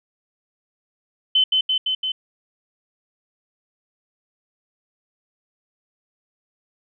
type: tone with echo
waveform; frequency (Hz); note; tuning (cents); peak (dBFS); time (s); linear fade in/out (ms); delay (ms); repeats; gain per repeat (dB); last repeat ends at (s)
sine; 3051; G7; -48; -13; 1.35-1.44; 5; 170; 4; -2; 2.12
effects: none